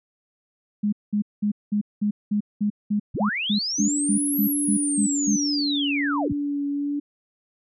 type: tone bursts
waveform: sine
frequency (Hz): 207.7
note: G#3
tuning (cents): 0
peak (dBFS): -19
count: 16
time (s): 0.83-5.366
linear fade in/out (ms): 10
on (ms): 96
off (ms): 200
type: linear two-way sweep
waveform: sine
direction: up then down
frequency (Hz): 32.57 to 11990 to 32.57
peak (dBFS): -24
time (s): 3.14-6.33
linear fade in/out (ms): 10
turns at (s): 4.41
type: tone with vibrato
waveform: sine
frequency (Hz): 287.2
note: D4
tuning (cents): -39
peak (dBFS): -23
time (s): 3.78-7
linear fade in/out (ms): 10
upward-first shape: triangle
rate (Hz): 1.3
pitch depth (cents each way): 20
effects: none